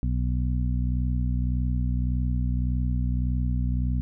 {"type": "harmonic tone", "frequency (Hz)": 61.74, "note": "B1", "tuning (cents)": 0, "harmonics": [1, 2, 3, 4], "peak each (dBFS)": [-24, -28, -34, -34], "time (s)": [0.03, 4.01], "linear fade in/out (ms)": 0, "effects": []}